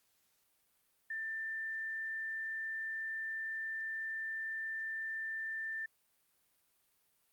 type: tone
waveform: sine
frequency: 1783 Hz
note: A6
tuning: 22 cents sharp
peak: -37 dBFS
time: 1.1-5.86 s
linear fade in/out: 5 ms
effects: white hiss -75 dBFS RMS until 7.32 s + Opus 48 kbps